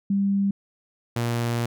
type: tone pair in turn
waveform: sine / sawtooth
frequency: 198.2 / 118.18 Hz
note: G3 / A#2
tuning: +19 / +24 cents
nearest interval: major sixth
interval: 895 cents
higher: first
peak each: -19 dBFS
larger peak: neither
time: 0.1-0.51 / 1.16-1.66 s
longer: second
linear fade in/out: 5 ms
effects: none